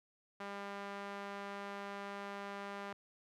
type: tone with band-pass filter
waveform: sawtooth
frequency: 200.2 Hz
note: G3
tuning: 37 cents sharp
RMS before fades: -45 dBFS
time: 0.4-2.93 s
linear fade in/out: 5 ms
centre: 1200 Hz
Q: 0.81
effects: none